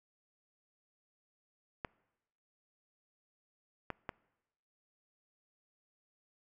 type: clicks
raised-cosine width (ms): 0.5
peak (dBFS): -22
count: 3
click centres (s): 1.848 / 3.903 / 4.092
effects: noise-tail reverb RT60 1.0 s tail -24 dB re dry